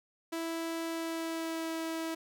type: tone with pitch glide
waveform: sawtooth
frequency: 329.6 to 325.4 Hz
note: E4 to E4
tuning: 0 to -22 cents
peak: -30 dBFS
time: 0.32-2.15 s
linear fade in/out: 10 ms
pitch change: -22 cents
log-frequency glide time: 0.86-1.72 s
effects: none